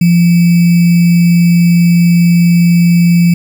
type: tone with sample-and-hold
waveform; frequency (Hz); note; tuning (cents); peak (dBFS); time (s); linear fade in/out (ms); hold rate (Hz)
sine; 172.3; F3; -23; -4; 0.01-3.34; 5; 2450
effects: none